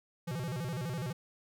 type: tone with vibrato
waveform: square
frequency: 145 Hz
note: D3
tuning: 22 cents flat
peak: -35 dBFS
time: 0.27-1.13 s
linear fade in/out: 10 ms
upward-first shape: square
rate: 12 Hz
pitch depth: 270 cents each way
effects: none